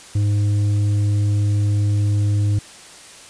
sine tone with tanh clipping, 102.8 Hz, G#2, 17 cents flat, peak -16 dBFS, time 0.15-2.59 s, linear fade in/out 5 ms, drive 6 dB, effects white hiss -41 dBFS RMS until 3.29 s + resampled to 22050 Hz

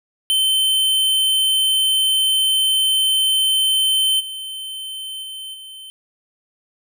square tone with level steps, 3083 Hz, G7, 29 cents flat, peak -15 / -28 / -30 / -35 dBFS, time 0.3-5.9 s, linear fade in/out 0 ms, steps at 4.19 / 5.22 / 5.53 s, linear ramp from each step 20 ms, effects none

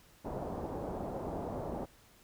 white low-pass noise, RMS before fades -39 dBFS, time 0.24-1.86 s, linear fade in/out 20 ms, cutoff 760 Hz, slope 24 dB/octave, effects pink hiss -62 dBFS RMS until 2.23 s

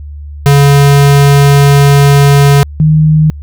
square / sine tone pair in turn, 141.5 / 155.15 Hz, C#3 / D#3, +36 / -5 cents, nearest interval major second, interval 159 cents, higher second, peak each -3 dBFS, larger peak neither, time 0.46-2.63 / 2.8-3.3 s, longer first, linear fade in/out 0 ms, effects added 73 Hz sine -22 dBFS peak until 3.42 s

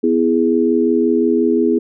sine chord, E major, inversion second, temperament equal with one note detuned, 249.4 / 329.6 / 415.3 Hz, B3 / E4 / G#4, +17 / 0 / 0 cents, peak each -16 dBFS, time 0.03-1.79 s, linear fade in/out 10 ms, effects none

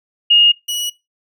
sine / sawtooth tone pair in turn, 2851 / 2921 Hz, F7 / F#7, +35 / -23 cents, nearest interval unison, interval 42 cents, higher second, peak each -7 / -16 dBFS, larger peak first, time 0.3-0.52 / 0.68-0.9 s, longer neither, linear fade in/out 10 ms, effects noise-tail reverb RT60 0.2 s tail -19 dB re dry

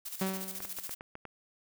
blue noise with tremolo, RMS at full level -39 dBFS, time 0.05-0.95 s, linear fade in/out 10 ms, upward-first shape square, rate 14 Hz, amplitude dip 60%
sawtooth tone with exponential decay, 190.2 Hz, F#3, 48 cents sharp, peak -24 dBFS, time 0.21-0.86 s, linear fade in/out 5 ms, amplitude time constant 140 ms
clicks, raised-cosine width 0.5 ms, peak -28 dBFS, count 7, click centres 0.604 / 0.65 / 0.787 / 0.894 / 1.009 / 1.154 / 1.253 s
effects none

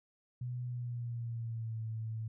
sine tone with pitch glide, 123.47 to 111.28 Hz, B2 to A2, 0 to +20 cents, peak -36 dBFS, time 0.41-2.28 s, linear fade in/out 5 ms, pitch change -180 cents, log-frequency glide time 0.65-1.82 s, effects none

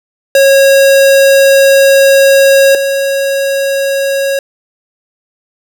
square tone pair in turn, 547 / 549.4 Hz, C#5 / C#5, -23 / -16 cents, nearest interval unison, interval 7 cents, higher second, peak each -4 / -11 dBFS, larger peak first, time 0.35-2.75 / 2.75-4.39 s, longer first, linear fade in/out 2 ms, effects none

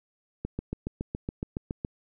click train, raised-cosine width 3 ms, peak -18 dBFS, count 11, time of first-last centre 0.45-1.849 s, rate 7.15 Hz, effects none

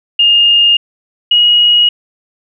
sine tone pair in turn, 2831 / 2894 Hz, F7 / F#7, +23 / -39 cents, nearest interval unison, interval 38 cents, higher second, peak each -5 dBFS, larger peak neither, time 0.19-0.77 / 1.31-1.89 s, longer neither, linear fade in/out 5 ms, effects none

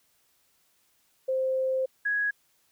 sine tone pair in turn, 523.3 / 1664.8 Hz, C5 / G#6, 0 / +4 cents, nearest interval octave + minor sixth, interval 2004 cents, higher second, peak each -24 dBFS, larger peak neither, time 1.28-1.86 / 2.05-2.31 s, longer first, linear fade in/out 10 ms, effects white hiss -68 dBFS RMS until 2.71 s

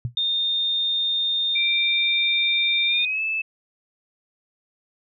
sine tone with exponential decay, 120 Hz, B2, 49 cents flat, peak -19 dBFS, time 0.05-0.15 s, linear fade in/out 0 ms, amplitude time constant 21 ms
sine tone, 3645 Hz, A#7, 40 cents flat, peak -20 dBFS, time 0.17-3.05 s, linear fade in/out 2 ms
sine tone with pitch glide, 2349 to 2621 Hz, D7 to E7, 0 to -11 cents, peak -22 dBFS, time 1.55-3.42 s, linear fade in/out 10 ms, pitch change +189 cents, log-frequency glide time 2.86-3.22 s
effects none

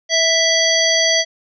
harmonic tone with a mistuned harmonic, 659.3 Hz, E5, in tune, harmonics 1 / 3 / 5 / 7 / 9, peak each -19 / -19 / -19 / -19 / -19 dBFS, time 0.09-1.25 s, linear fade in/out 50 ms, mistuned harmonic 1, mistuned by -19 cents, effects none

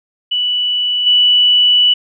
sine tone with level steps, 2960 Hz, F#7, in tune, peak -13 / -7 dBFS, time 0.31-1.94 s, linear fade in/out 10 ms, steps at 1.06 s, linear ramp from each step 10 ms, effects none

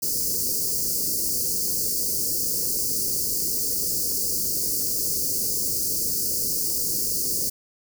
white band-stop noise, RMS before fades -25 dBFS, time 0.02-7.5 s, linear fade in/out 10 ms, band 530 to 4500 Hz, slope 96 dB/octave, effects none

